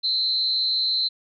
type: tone with amplitude modulation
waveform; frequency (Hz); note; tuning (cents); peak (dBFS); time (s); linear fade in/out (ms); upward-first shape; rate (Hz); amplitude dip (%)
sine; 4083; C8; -43; -17; 0.03-1.09; 20; sine; 281; 65
effects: none